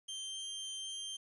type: tone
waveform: sawtooth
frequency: 3151 Hz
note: G7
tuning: 8 cents sharp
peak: -37 dBFS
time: 0.08-1.17 s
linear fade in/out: 10 ms
effects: resampled to 24000 Hz + 11-bit